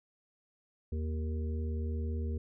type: harmonic tone with a mistuned harmonic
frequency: 77.78 Hz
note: D#2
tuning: in tune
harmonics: 1 / 3 / 5 / 6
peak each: -32 / -42 / -46 / -48 dBFS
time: 0.92-2.38 s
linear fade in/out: 5 ms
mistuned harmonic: 1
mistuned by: +27 cents
effects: none